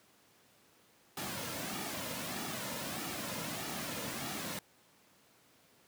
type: noise with flanger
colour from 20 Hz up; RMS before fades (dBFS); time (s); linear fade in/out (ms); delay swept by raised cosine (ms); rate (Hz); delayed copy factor
pink; -39; 1.17-4.59; 2; 1.9 to 2.65; 1.6; -0.5
effects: pink hiss -65 dBFS RMS until 5.87 s + high-pass 150 Hz 12 dB/octave